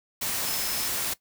sine tone in noise, 5200 Hz, E8, 24 cents flat, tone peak -36 dBFS, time 0.45-0.88 s, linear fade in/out 10 ms, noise white, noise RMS -29 dBFS, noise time 0.21-1.14 s, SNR -10 dB, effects noise-tail reverb RT60 0.1 s tail -18 dB re dry

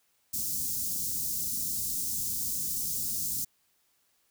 white band-stop noise, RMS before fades -32 dBFS, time 0.33-3.45 s, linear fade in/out 10 ms, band 260 to 5500 Hz, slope 24 dB/octave, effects white hiss -71 dBFS RMS until 4.3 s

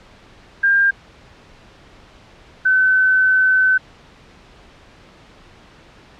sine tone pair in turn, 1600 / 1520.7 Hz, G6 / F#6, +35 / +47 cents, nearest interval minor second, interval 88 cents, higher first, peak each -11 dBFS, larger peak neither, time 0.63-0.91 / 2.65-3.78 s, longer second, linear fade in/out 10 ms, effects pink hiss -46 dBFS RMS until 6.19 s + low-pass 4000 Hz 12 dB/octave

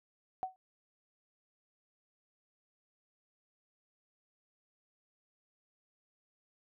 sine tone with exponential decay, 750 Hz, F#5, 23 cents sharp, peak -29 dBFS, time 0.43-0.56 s, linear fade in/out 0 ms, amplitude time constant 27 ms, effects none

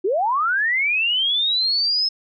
sine linear sweep, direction up, 339.1 to 5220 Hz, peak -17 dBFS, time 0.04-2.09 s, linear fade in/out 10 ms, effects none

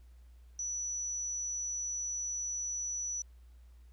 sine tone, 5920 Hz, F#8, in tune, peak -34 dBFS, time 0.59-3.22 s, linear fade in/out 2 ms, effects added 60 Hz sine -53 dBFS peak until 3.92 s + pink hiss -73 dBFS RMS until 3.92 s

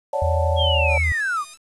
sine chord, D major seventh, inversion third, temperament equal, 554.4 / 587.3 / 740 / 880 Hz, C#5 / D5 / F#5 / A5, 0 / 0 / 0 / 0 cents, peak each -24 / -25 / -30 / -26 dBFS, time 0.13-0.98 s, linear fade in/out 5 ms
sine tone with pitch glide, 82.5 to 78.91 Hz, E2 to D#2, +2 to +25 cents, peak -19 dBFS, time 0.22-1.12 s, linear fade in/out 0 ms, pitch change -77 cents, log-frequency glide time 0.72-0.81 s
sine linear sweep, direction down, 3322 to 1108.7 Hz, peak -20 dBFS, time 0.56-1.45 s, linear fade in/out 50 ms
5% pulse tone with vibrato, 1273 Hz, D#6, 39 cents sharp, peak -27 dBFS, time 0.87-1.58 s, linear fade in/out 50 ms, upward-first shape square, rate 3 Hz, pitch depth 62 cents each way
effects resampled to 24000 Hz + 8-bit

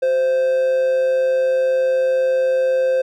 triangle tone with amplitude modulation, 521 Hz, C5, 7 cents flat, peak -11 dBFS, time 0.02-3.02 s, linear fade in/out 10 ms, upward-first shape sine, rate 142 Hz, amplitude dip 30%, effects none

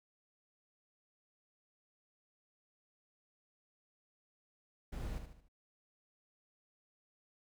brown noise with echo, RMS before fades -41 dBFS, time 4.92-5.19 s, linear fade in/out 10 ms, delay 74 ms, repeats 4, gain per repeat -7 dB, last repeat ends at 5.486 s, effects none

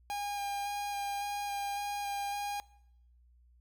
45% pulse tone with vibrato, 810 Hz, G#5, 43 cents flat, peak -34 dBFS, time 0.1-2.6 s, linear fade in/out 0 ms, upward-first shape square, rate 1.8 Hz, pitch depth 10 cents each way, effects noise-tail reverb RT60 0.8 s tail -22 dB re dry + added 60 Hz sine -60 dBFS peak until 3.6 s

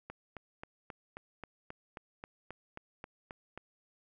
click train, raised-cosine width 0.5 ms, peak -28 dBFS, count 14, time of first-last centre 0.1-3.576 s, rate 3.74 Hz, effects none

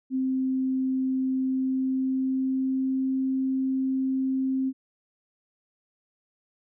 sine tone with pitch glide, 261.6 to 264 Hz, C4 to C4, 0 to +16 cents, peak -23 dBFS, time 0.1-4.73 s, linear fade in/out 50 ms, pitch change +16 cents, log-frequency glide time 1.4-3.17 s, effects none

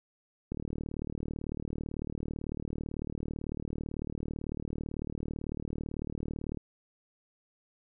click train, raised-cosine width 3 ms, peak -23 dBFS, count 231, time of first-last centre 0.52-6.573 s, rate 38 Hz, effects none

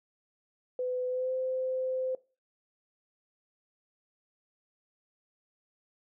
sine tone with pitch glide, 503 to 516.5 Hz, B4 to C5, +32 to -22 cents, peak -29 dBFS, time 0.79-2.15 s, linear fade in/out 2 ms, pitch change +46 cents, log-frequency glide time 1.08-1.32 s, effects noise-tail reverb RT60 0.3 s tail -19 dB re dry

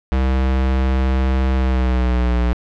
square tone with pitch glide, 65.3 to 60.23 Hz, C2 to B1, -3 to -43 cents, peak -15 dBFS, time 0.12-2.53 s, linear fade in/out 0 ms, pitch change -140 cents, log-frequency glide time 1.54-2.38 s, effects low-pass 3000 Hz 12 dB/octave

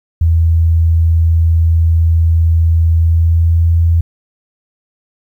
sine tone with pitch glide, 82.3 to 83.5 Hz, E2 to E2, -2 to +23 cents, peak -7 dBFS, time 0.21-4.01 s, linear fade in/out 5 ms, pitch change +25 cents, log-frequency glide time 2.98-3.64 s, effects 8-bit

